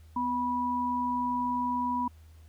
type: tone pair together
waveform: sine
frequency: 249 / 978.3 Hz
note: B3 / B5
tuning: +14 / -17 cents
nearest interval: 2 octaves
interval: 2369 cents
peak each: -32 / -28 dBFS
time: 0.16-2.08 s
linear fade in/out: 5 ms
effects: added 79 Hz sine -50 dBFS peak until 2.48 s + pink hiss -65 dBFS RMS until 2.48 s